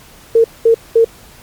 sine tone bursts, 456.5 Hz, A#4, 36 cents flat, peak -5 dBFS, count 3, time 0.35-1.046 s, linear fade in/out 5 ms, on 92 ms, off 210 ms, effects pink hiss -41 dBFS RMS until 1.42 s + MP3 96 kbps

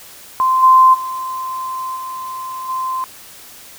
sine tone with level steps, 1038 Hz, C6, 14 cents flat, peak -11 / -5 / -21 / -24 / -18 dBFS, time 0.4-3.04 s, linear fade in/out 0 ms, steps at 0.62 / 0.93 / 1.95 / 2.68 s, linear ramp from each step 20 ms, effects white hiss -39 dBFS RMS until 3.78 s

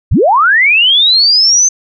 sine linear sweep, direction up, 33.31 to 6272 Hz, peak -5 dBFS, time 0.11-1.69 s, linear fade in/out 10 ms, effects none

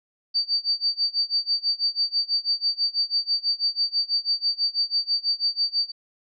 sine tone with tremolo, 4617 Hz, D8, 30 cents flat, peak -18 dBFS, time 0.34-5.92 s, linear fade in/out 20 ms, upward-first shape sine, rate 6.1 Hz, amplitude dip 95%, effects none

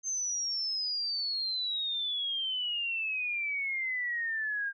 sine exponential sweep, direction down, 6340 to 1600 Hz, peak -30 dBFS, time 0.03-4.73 s, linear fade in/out 50 ms, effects none

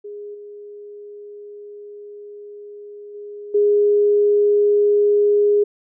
sine tone with level steps, 412.5 Hz, G#4, 12 cents flat, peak -30 / -34 / -31 / -12 dBFS, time 0.04-5.64 s, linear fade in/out 10 ms, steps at 0.34 / 3.14 / 3.54 s, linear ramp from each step 10 ms, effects none

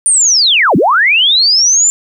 sine linear two-way sweep, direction down then up, 9250 to 138.59 to 7310 Hz, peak -6 dBFS, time 0.06-1.9 s, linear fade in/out 0 ms, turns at 0.76 s, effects 8-bit

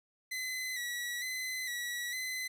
sawtooth tone with vibrato, 1982 Hz, B6, 6 cents sharp, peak -32 dBFS, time 0.31-2.48 s, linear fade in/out 10 ms, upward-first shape square, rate 1.1 Hz, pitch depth 42 cents each way, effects none

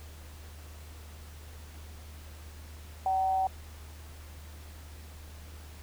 sine tone with amplitude modulation, 761 Hz, F#5, 48 cents sharp, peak -23 dBFS, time 3.06-3.47 s, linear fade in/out 2 ms, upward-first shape sine, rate 174 Hz, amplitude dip 40%, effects added 76 Hz sine -45 dBFS peak until 5.82 s + pink hiss -53 dBFS RMS until 5.82 s

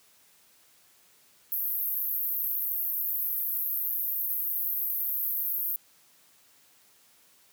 white band-pass noise, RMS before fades -30 dBFS, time 1.52-5.76 s, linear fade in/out 0 ms, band 12000 to 16000 Hz, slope 96 dB/octave, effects white hiss -61 dBFS RMS until 7.52 s + high-pass 80 Hz 12 dB/octave

